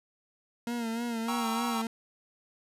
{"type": "tone with vibrato", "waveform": "40% pulse", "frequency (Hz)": 232.3, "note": "A#3", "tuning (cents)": -6, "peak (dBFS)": -30, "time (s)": [0.67, 1.87], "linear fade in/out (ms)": 2, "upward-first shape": "sine", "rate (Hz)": 3.3, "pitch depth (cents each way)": 55}
{"type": "chord", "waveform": "square", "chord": "G diminished seventh", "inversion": "none", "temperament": "equal", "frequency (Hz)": [784, 932.3, 1108.7, 1318.5], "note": ["G5", "Bb5", "Db6", "Fb6"], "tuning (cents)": [0, 0, 0, 0], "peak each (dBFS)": -38, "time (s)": [1.28, 1.82], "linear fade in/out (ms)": 5}
{"effects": ["resampled to 32000 Hz"]}